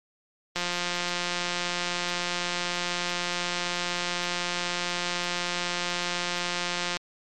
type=click train; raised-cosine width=0.2 ms; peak=-11 dBFS; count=1129; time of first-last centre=0.56-6.969 s; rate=176 Hz; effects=MP3 64 kbps